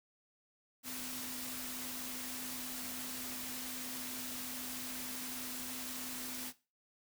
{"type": "tone in noise", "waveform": "sine", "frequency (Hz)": 252.6, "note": "B3", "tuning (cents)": 39, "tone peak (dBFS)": -49, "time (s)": [0.83, 6.53], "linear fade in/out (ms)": 50, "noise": "white", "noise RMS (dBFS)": -43, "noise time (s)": [0.83, 6.53], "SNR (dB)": -9, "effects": ["noise-tail reverb RT60 0.3 s tail -17 dB re dry"]}